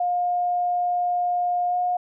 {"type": "tone with pitch glide", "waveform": "sine", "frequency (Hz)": [711, 718], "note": ["F5", "F5"], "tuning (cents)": [31, 48], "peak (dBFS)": -20, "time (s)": [0, 1.97], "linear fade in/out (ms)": 5, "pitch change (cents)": 17, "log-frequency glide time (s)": [1.68, 1.76], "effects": []}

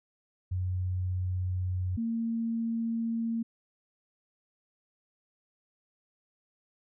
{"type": "tone pair in turn", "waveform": "sine", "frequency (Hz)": [91.6, 228.8], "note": ["F#2", "A#3"], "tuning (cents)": [-17, -32], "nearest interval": "octave + major third", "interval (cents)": 1585, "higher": "second", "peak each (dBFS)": -28, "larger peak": "neither", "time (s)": [[0.51, 1.97], [1.97, 3.43]], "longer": "neither", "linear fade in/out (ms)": 10, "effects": []}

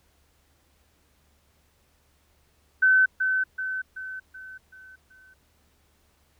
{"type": "tone with echo", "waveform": "sine", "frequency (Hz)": 1524, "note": "G6", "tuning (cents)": -49, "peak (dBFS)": -15, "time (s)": [2.82, 3.06], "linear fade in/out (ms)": 10, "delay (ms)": 380, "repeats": 6, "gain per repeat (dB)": -6, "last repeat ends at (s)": 5.34, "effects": ["added 73 Hz sine -66 dBFS peak until 6.39 s", "pink hiss -66 dBFS RMS until 6.39 s"]}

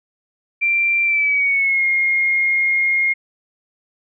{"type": "tone with pitch glide", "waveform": "sine", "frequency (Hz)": [2360, 2139], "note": ["D7", "C7"], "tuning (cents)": [8, 38], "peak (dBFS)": -14, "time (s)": [0.61, 3.14], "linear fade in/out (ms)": 20, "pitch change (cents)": -170, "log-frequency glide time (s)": [1.04, 1.85], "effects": []}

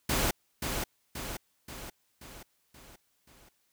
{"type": "noise with echo", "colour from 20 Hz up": "pink", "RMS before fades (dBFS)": -28, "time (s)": [0.09, 0.31], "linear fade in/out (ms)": 5, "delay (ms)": 530, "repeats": 6, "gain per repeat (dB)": -5, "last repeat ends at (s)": 3.49, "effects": ["white hiss -73 dBFS RMS until 3.72 s"]}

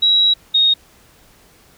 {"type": "tone pair in turn", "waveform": "sine", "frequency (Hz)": [3871, 3729], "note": ["B7", "A#7"], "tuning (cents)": [-35, 0], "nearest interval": "minor second", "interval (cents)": 65, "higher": "first", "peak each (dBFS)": -10, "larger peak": "neither", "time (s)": [[0.02, 0.34], [0.54, 0.74]], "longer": "first", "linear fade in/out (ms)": 10, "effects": ["pink hiss -50 dBFS RMS until 1.77 s"]}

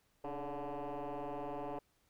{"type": "tone with frequency modulation", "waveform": "sine", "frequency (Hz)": 154, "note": "D#3", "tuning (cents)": -17, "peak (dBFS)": -36, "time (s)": [0.24, 1.79], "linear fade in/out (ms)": 5, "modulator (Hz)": 144, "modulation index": 5.6, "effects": ["tanh soft clip ceiling -38 dBFS", "pink hiss -75 dBFS RMS until 2.09 s"]}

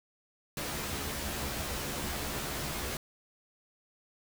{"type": "noise with comb filter", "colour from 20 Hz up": "pink", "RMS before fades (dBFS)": -36, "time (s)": [0.57, 2.97], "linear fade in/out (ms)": 2, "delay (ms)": 14, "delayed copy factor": 0.8, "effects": []}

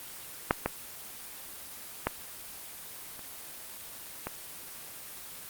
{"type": "clicks", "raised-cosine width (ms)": 0.5, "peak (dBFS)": [-7, -11, -11, -29, -17], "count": 5, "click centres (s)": [0.509, 0.66, 2.07, 3.193, 4.27], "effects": ["white hiss -44 dBFS RMS until 5.49 s", "Opus 24 kbps"]}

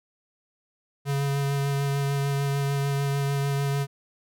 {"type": "tone with vibrato", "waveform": "square", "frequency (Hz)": 140, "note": "C#3", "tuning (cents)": 18, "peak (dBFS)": -24, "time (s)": [1.05, 3.87], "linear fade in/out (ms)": 50, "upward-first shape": "sine", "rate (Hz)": 6.7, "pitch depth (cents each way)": 14, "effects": []}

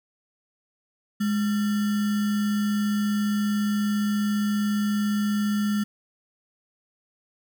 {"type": "tone with sample-and-hold", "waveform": "sine", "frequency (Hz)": 207.7, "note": "G#3", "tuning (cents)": 0, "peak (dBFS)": -21, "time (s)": [1.2, 5.84], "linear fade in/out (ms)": 10, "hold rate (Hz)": 1575, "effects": []}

